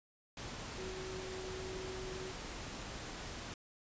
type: tone in noise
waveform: sine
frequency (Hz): 374.6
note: F#4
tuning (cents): +21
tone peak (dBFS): -44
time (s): 0.78-2.32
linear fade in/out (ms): 2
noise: pink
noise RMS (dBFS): -45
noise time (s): 0.37-3.54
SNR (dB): -2
effects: resampled to 16000 Hz